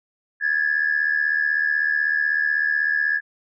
sine tone pair together, 1661.2 / 1737.3 Hz, G#6 / A6, 0 / -22 cents, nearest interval minor second, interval 78 cents, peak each -20 / -21 dBFS, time 0.4-3.21 s, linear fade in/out 50 ms, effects tanh soft clip ceiling -11 dBFS

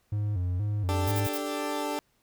triangle tone with vibrato, 96.8 Hz, G2, 21 cents flat, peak -24 dBFS, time 0.12-1.27 s, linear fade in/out 5 ms, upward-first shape square, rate 2.1 Hz, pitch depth 130 cents each way
20% pulse chord, D suspended fourth, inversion none, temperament equal, 293.7 / 392 / 440 Hz, D4 / G4 / A4, 0 / 0 / 0 cents, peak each -27 / -31 / -31 dBFS, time 0.89-1.99 s, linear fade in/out 0 ms
violet noise bursts, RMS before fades -35 dBFS, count 4, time 1.07-1.378 s, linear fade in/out 5 ms, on 47 ms, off 40 ms
effects pink hiss -70 dBFS RMS until 2.22 s

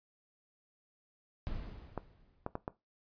brown noise with exponential decay, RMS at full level -39 dBFS, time 1.47-2.67 s, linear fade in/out 0 ms, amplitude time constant 260 ms
clicks, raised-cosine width 1 ms, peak -22 dBFS, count 4, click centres 1.977 / 2.464 / 2.554 / 2.679 s
effects noise-tail reverb RT60 0.2 s tail -18 dB re dry + resampled to 11025 Hz

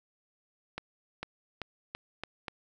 accelerating click train, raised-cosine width 0.3 ms, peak -20 dBFS, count 6, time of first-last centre 0.78-2.482 s, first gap 450 ms, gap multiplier 0.86, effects none

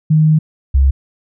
sine tone pair in turn, 155.56 / 67.63 Hz, D#3 / C#2, 0 / -42 cents, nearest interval octave + major second, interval 1442 cents, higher first, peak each -7 dBFS, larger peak neither, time 0.1-0.39 / 0.74-0.91 s, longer first, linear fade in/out 10 ms, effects none

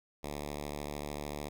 5% pulse tone with notch filter, 73.42 Hz, D2, in tune, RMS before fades -40 dBFS, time 0.23-1.49 s, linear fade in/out 10 ms, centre 1500 Hz, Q 1.9, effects none

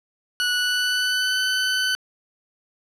20% pulse tone with pitch glide, 1472 to 1509.9 Hz, F#6 to F#6, -9 to +35 cents, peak -15 dBFS, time 0.4-1.95 s, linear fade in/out 0 ms, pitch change +44 cents, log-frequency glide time 0.51-1.4 s, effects low-pass 10000 Hz 12 dB/octave

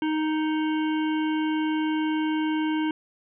harmonic tone with a mistuned harmonic, 311.1 Hz, D#4, in tune, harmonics 1 / 3 / 5 / 7 / 9 / 10, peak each -23 / -33 / -37 / -40 / -42 / -43 dBFS, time 0.02-2.91 s, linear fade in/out 2 ms, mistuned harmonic 7, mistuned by +28 cents, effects none

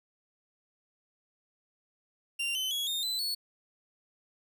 40% pulse tone with pitch steps, 2778 / 3047 / 3342 / 3666 / 4021 / 4410 Hz, F7 / G7 / G#7 / A#7 / B7 / C#8, -10 / -50 / +10 / -30 / +30 / -10 cents, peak -29 dBFS, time 2.39-3.35 s, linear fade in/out 10 ms, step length 160 ms, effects none

